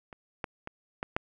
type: clicks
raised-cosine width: 0.5 ms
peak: -29 / -17 / -23 / -17 / -12 dBFS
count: 5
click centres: 0.128 / 0.442 / 0.674 / 1.029 / 1.165 s
effects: none

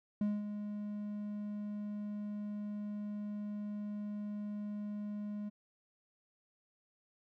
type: tone with ADSR envelope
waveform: triangle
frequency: 207.7 Hz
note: G#3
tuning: in tune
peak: -27 dBFS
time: 0.21-5.5 s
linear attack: 3 ms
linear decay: 210 ms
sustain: -9 dB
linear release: 20 ms
effects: none

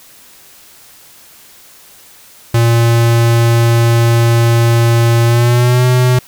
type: tone with pitch glide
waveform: square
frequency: 116.7 to 125.8 Hz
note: A#2 to B2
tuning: +2 to +32 cents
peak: -8 dBFS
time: 2.54-6.19 s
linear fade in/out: 5 ms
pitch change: +130 cents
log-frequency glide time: 5.25-5.85 s
effects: white hiss -41 dBFS RMS until 6.27 s

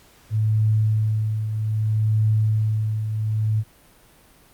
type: tone with tremolo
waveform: sine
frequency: 108.5 Hz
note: A2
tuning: 24 cents flat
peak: -15 dBFS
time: 0.3-3.64 s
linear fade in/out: 50 ms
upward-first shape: triangle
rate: 0.63 Hz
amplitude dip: 60%
effects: pink hiss -53 dBFS RMS until 4.53 s + Opus 48 kbps

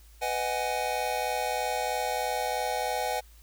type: chord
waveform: square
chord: G# minor seventh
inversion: first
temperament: just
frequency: 498.4 / 623 / 747.5 / 830.6 Hz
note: B4 / D#5 / F#5 / G#5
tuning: +16 / +2 / +17 / 0 cents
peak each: -35 / -36 / -33 / -33 dBFS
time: 0.21-3.21 s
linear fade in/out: 20 ms
effects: added 55 Hz sine -51 dBFS peak until 3.42 s + white hiss -60 dBFS RMS until 3.42 s

